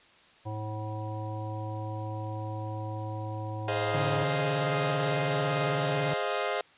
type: harmonic tone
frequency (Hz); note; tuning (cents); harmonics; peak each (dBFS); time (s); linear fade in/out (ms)
107.9; A2; -33; 1 / 3 / 5 / 7 / 9; -34 / -42 / -42 / -43 / -43; 0.45-4.25; 20
type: chord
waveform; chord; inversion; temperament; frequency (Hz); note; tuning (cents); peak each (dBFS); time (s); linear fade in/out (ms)
sawtooth; F minor seventh; first; equal; 415.3 / 523.3 / 622.3 / 698.5; Ab4 / C5 / Eb5 / F5; 0 / 0 / 0 / 0; -30; 3.68-6.61; 2
type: tone with vibrato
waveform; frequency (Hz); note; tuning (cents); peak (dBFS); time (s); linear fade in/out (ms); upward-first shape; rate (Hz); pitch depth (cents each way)
40% pulse; 145.4; D3; -17; -29; 3.94-6.14; 5; sine; 18; 110
effects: white hiss -58 dBFS RMS until 6.77 s + resampled to 8000 Hz